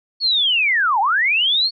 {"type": "linear two-way sweep", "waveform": "sine", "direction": "down then up", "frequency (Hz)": [4435, 758, 4435], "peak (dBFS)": -14, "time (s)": [0.2, 1.71], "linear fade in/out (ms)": 50, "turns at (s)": 1, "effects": []}